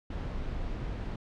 brown noise, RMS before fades -35 dBFS, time 0.1-1.16 s, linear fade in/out 5 ms, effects low-pass 4000 Hz 12 dB/octave

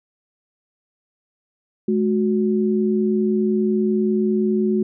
sine tone pair together, 213.1 / 367.7 Hz, G#3 / F#4, +45 / -11 cents, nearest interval major sixth, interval 944 cents, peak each -18 / -20 dBFS, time 1.88-4.83 s, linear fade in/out 5 ms, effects none

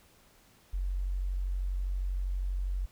sine tone, 46.25 Hz, F#1, in tune, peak -29 dBFS, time 0.73-2.86 s, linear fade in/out 10 ms, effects pink hiss -62 dBFS RMS until 2.91 s

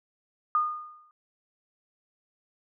sine tone with exponential decay, 1223 Hz, D#6, 30 cents flat, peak -19 dBFS, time 0.55-1.11 s, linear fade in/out 1 ms, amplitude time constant 120 ms, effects none

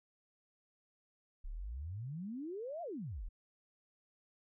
sine exponential two-way sweep, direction up then down, 31.16 to 718 to 31.16 Hz, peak -40 dBFS, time 1.44-3.29 s, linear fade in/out 10 ms, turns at 2.82 s, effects none

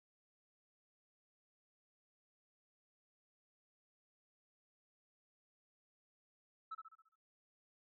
sine tone with echo, 1309 Hz, E6, 13 cents flat, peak -40 dBFS, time 6.71-6.75 s, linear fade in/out 10 ms, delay 68 ms, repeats 6, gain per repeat -6 dB, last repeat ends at 7.158 s, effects tanh soft clip ceiling -40 dBFS

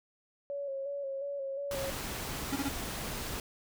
sine tone with vibrato, 554.4 Hz, C#5, in tune, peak -34 dBFS, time 0.5-1.9 s, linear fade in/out 0 ms, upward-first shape square, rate 2.8 Hz, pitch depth 33 cents each way
pink noise, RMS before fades -38 dBFS, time 1.71-3.4 s, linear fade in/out 2 ms
square tone bursts, 277.2 Hz, C#4, in tune, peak -31 dBFS, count 3, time 2.52-2.691 s, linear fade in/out 10 ms, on 43 ms, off 21 ms
effects none

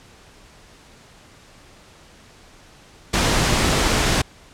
pink noise, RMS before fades -18 dBFS, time 3.13-4.22 s, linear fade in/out 10 ms, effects pink hiss -48 dBFS RMS until 4.53 s + low-pass 8000 Hz 12 dB/octave

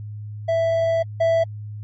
triangle tone pair in turn, 660 / 660 Hz, E5 / E5, +2 / +2 cents, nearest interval unison, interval 0 cents, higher neither, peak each -15 / -13 dBFS, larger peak second, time 0.48-1.03 / 1.2-1.44 s, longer first, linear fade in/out 10 ms, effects added 105 Hz sine -30 dBFS peak until 1.83 s + MP3 32 kbps

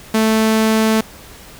sawtooth tone, 220 Hz, A3, in tune, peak -8 dBFS, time 0.14-1.01 s, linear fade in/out 5 ms, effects pink hiss -39 dBFS RMS until 1.59 s

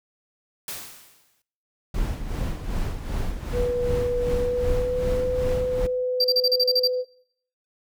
white noise with exponential decay, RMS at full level -31 dBFS, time 0.68-1.42 s, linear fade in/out 2 ms, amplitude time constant 160 ms
brown noise with tremolo, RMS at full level -25 dBFS, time 1.94-5.87 s, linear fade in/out 5 ms, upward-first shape sine, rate 2.6 Hz, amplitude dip 60%
sine tone with pitch glide, 488.8 to 503.1 Hz, B4 to B4, -18 to +32 cents, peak -22 dBFS, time 3.52-7.05 s, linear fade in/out 50 ms, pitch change +50 cents, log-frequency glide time 4.31-5.23 s
triangle tone bursts, 4699 Hz, D8, in tune, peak -16 dBFS, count 9, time 6.2-6.876 s, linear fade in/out 5 ms, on 44 ms, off 35 ms
effects noise-tail reverb RT60 0.7 s tail -22 dB re dry

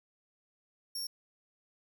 sawtooth tone, 5510 Hz, F8, 24 cents flat, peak -33 dBFS, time 0.95-1.07 s, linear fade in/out 5 ms, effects none

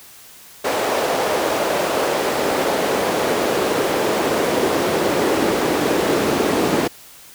brown noise with high-pass filter sweep, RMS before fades -19 dBFS, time 0.64-6.88 s, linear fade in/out 10 ms, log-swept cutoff 550 to 320 Hz, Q 1.5, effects white hiss -43 dBFS RMS until 7.34 s

